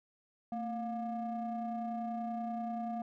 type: ring-modulated tone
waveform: triangle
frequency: 241.1 Hz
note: B3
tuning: 41 cents flat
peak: -30 dBFS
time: 0.52-3.02 s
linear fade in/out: 2 ms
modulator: 467 Hz
effects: none